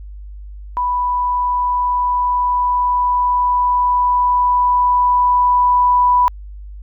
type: tone with level ramp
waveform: sine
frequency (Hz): 987.8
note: B5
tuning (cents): 0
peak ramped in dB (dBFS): -15 to -9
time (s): 0.77-6.28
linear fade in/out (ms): 0
effects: added 50 Hz sine -30 dBFS peak until 6.82 s